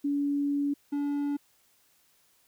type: tone pair in turn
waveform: sine / triangle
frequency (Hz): 285.1 / 286.9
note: C#4 / D4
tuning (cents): +49 / -40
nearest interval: unison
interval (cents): 11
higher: second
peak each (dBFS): -25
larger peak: neither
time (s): 0.04-0.74 / 0.92-1.37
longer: first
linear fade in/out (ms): 10
effects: white hiss -66 dBFS RMS until 2.47 s